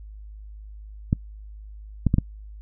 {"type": "clicks", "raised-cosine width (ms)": 5, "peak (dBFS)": -6, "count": 4, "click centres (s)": [1.129, 2.067, 2.141, 2.184], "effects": ["noise-tail reverb RT60 0.1 s tail -26 dB re dry", "added 52 Hz sine -38 dBFS peak until 2.61 s"]}